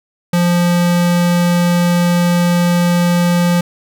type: tone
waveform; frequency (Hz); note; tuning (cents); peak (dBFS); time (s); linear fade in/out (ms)
square; 174.61; F3; 0; -11; 0.33-3.61; 5
effects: none